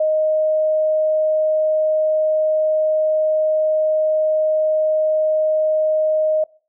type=tone; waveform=sine; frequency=622 Hz; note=D#5; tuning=1 cent flat; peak=-14 dBFS; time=0-6.44 s; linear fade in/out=5 ms; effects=noise-tail reverb RT60 0.4 s tail -23 dB re dry